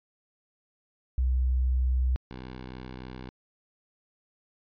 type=tone pair in turn; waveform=sine / 10% pulse; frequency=63.4 / 63.4 Hz; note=B1 / B1; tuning=+46 / +46 cents; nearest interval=unison; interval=0 cents; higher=neither; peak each=-22 / -31 dBFS; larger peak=first; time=1.18-2.16 / 2.31-3.29 s; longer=neither; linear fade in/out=0 ms; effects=resampled to 11025 Hz